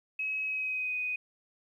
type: tone with pitch glide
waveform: sine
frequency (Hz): 2558 to 2495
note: D#7 to D#7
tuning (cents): +47 to +4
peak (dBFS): -30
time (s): 0.19-1.16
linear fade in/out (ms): 5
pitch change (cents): -43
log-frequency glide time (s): 0.44-0.96
effects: 11-bit